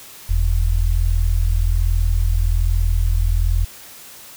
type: tone pair together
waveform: sine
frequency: 41.2 / 82.41 Hz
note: E1 / E2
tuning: 0 / 0 cents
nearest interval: octave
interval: 1200 cents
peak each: -15 / -19 dBFS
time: 0.29-3.65 s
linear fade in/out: 10 ms
effects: white hiss -40 dBFS RMS until 4.36 s